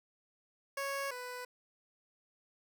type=tone pair in turn; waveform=15% pulse; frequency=553 / 496.6 Hz; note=C#5 / B4; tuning=-4 / +9 cents; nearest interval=major second; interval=187 cents; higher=first; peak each=-29 / -35 dBFS; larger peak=first; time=0.77-1.11 / 1.11-1.45 s; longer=neither; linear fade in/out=5 ms; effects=none